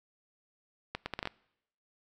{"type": "accelerating click train", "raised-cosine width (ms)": 0.3, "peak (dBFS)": -18, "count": 7, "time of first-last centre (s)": [0.95, 1.274], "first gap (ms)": 110, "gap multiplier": 0.7, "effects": ["noise-tail reverb RT60 0.8 s tail -24 dB re dry"]}